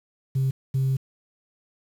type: tone bursts at uneven times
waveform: sine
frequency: 133.3 Hz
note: C3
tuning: 33 cents sharp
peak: -18 dBFS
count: 2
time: 0.35-0.51 / 0.74-0.97 s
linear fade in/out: 10 ms
effects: tanh soft clip ceiling -18 dBFS + 8-bit